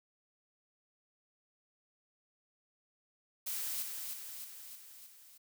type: noise with echo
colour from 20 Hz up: blue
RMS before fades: -38 dBFS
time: 3.46-3.83 s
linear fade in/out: 10 ms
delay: 310 ms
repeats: 5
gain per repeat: -4 dB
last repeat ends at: 5.38 s
effects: none